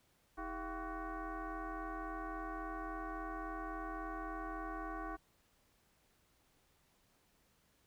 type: tone with frequency modulation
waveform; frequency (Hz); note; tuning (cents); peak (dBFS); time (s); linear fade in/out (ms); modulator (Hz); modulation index
sine; 404.8; G#4; -44; -40; 0.37-5.17; 20; 363; 2.9
effects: pink hiss -73 dBFS RMS until 7.86 s